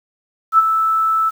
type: tone with ADSR envelope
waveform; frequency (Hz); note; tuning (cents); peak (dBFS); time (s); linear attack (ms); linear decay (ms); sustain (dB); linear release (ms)
sine; 1315; E6; -5; -5; 0.52-1.31; 63; 27; -8; 28
effects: 7-bit